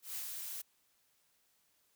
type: noise with ADSR envelope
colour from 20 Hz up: blue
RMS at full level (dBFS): -40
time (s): 0.02-0.62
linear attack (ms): 140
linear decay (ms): 83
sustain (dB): -3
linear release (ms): 10
effects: white hiss -74 dBFS RMS until 1.95 s